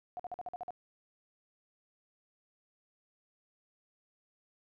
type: tone bursts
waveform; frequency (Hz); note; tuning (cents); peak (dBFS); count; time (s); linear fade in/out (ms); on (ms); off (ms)
sine; 720; F#5; -47; -37; 8; 0.17-0.706; 0; 25; 48
effects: none